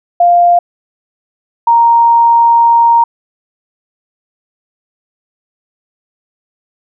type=tone pair in turn; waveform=sine; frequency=698.5 / 932.4 Hz; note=F5 / A#5; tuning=0 / 0 cents; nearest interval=perfect fourth; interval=500 cents; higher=second; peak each=-4 dBFS; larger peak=neither; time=0.2-0.59 / 1.67-3.04 s; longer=second; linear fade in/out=5 ms; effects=none